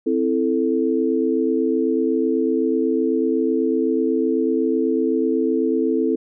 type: chord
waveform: sine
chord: A minor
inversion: first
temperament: equal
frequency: 261.6 / 329.6 / 440 Hz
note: C4 / E4 / A4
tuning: 0 / 0 / 0 cents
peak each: -21 dBFS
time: 0.06-6.16 s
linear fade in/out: 10 ms
effects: none